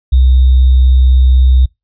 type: tone with sample-and-hold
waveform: sine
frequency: 64 Hz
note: C2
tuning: 38 cents flat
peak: -4 dBFS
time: 0.12-1.66 s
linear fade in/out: 10 ms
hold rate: 3675 Hz
effects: noise-tail reverb RT60 0.2 s tail -26 dB re dry + resampled to 11025 Hz